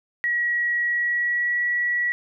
sine tone with pitch glide, 1915 to 1935 Hz, A#6 to B6, +46 to -36 cents, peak -20 dBFS, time 0.24-2.12 s, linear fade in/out 0 ms, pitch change +18 cents, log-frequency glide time 0.82-1.62 s, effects none

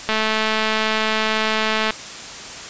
click train, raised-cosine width 0.3 ms, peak -4 dBFS, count 397, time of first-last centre 0.09-1.907 s, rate 218 Hz, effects white hiss -33 dBFS RMS until 2.69 s + resampled to 16000 Hz

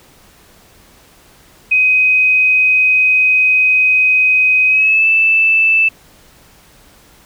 sine tone with pitch glide, 2515 to 2639 Hz, D#7 to E7, +18 to +1 cents, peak -8 dBFS, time 1.71-5.89 s, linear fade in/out 10 ms, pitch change +83 cents, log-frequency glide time 4.67-5.07 s, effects pink hiss -46 dBFS RMS until 7.25 s

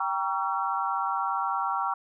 sine chord, G diminished seventh, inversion none, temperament just, 784 / 940.8 / 1128.9 / 1354.7 Hz, G5 / Bb5 / Db6 / Fb6, 0 / +16 / +31 / +47 cents, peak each -31 dBFS, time 0-1.94 s, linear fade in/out 5 ms, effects none

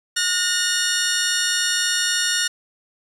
10% pulse tone pair together, 1444 / 1830.9 Hz, F#6 / A#6, -43 / -32 cents, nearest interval major third, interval 411 cents, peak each -12 dBFS, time 0.16-2.48 s, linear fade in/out 10 ms, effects low-pass 9000 Hz 12 dB/octave + 8-bit

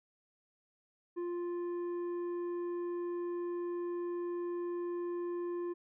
sine tone with tanh clipping, 349.2 Hz, F4, in tune, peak -36 dBFS, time 1.16-5.74 s, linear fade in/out 20 ms, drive 7 dB, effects none

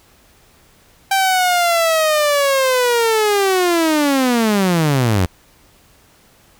sawtooth linear sweep, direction down, 784 to 85.2 Hz, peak -9 dBFS, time 1.11-5.26 s, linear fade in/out 5 ms, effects pink hiss -51 dBFS RMS until 6.59 s

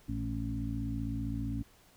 harmonic tone with a mistuned harmonic, 55.5 Hz, A1, 16 cents sharp, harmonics 1 / 2 / 3 / 4 / 5, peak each -38 / -37 / -47 / -40 / -38 dBFS, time 0.08-1.63 s, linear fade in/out 10 ms, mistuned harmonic 2, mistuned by +49 cents, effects pink hiss -62 dBFS RMS until 1.96 s

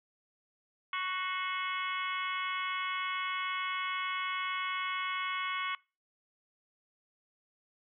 harmonic tone with a mistuned harmonic, 371.1 Hz, F#4, 5 cents sharp, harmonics 3 / 4 / 5 / 6 / 7 / 8 / 9, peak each -35 / -41 / -45 / -37 / -46 / -44 / -45 dBFS, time 0.93-5.75 s, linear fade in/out 2 ms, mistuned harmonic 6, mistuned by -37 cents, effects noise-tail reverb RT60 0.3 s tail -24 dB re dry

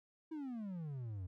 triangle exponential sweep, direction down, 327.4 to 87.31 Hz, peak -39 dBFS, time 0.31-1.27 s, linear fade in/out 10 ms, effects none

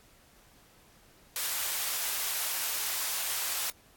white high-pass noise, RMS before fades -32 dBFS, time 1.36-3.7 s, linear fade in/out 0 ms, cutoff 690 Hz, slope 12 dB/octave, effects pink hiss -60 dBFS RMS until 3.96 s + AAC 64 kbps

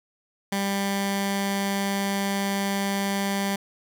15% pulse tone with notch filter, 197.9 Hz, G3, 17 cents sharp, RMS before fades -26 dBFS, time 0.52-3.56 s, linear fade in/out 5 ms, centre 470 Hz, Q 1.1, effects none

